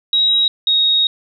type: tone pair in turn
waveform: sine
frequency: 3826 / 3760 Hz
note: A#7 / A#7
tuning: +44 / +14 cents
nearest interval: unison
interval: 30 cents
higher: first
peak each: -11 dBFS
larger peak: neither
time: 0.13-0.48 / 0.67-1.07 s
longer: second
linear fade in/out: 2 ms
effects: none